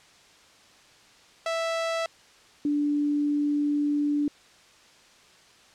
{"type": "tone pair in turn", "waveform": ["sawtooth", "sine"], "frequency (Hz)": [659.3, 292.2], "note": ["E5", "D4"], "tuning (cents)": [0, -9], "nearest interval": "octave + major second", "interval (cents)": 1409, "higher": "first", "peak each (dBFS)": -22, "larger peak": "neither", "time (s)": [[1.46, 2.06], [2.65, 4.28]], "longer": "second", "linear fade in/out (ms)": 2, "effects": ["white hiss -55 dBFS RMS until 5.74 s", "low-pass 6000 Hz 12 dB/octave"]}